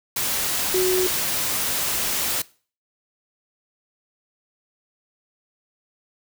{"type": "tone in noise", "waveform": "sine", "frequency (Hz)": 368.9, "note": "F#4", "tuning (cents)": -5, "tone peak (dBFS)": -18, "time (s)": [0.74, 1.07], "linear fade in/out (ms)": 5, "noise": "white", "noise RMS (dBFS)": -24, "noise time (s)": [0.16, 2.42], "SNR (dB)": 3, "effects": ["noise-tail reverb RT60 0.4 s tail -21 dB re dry"]}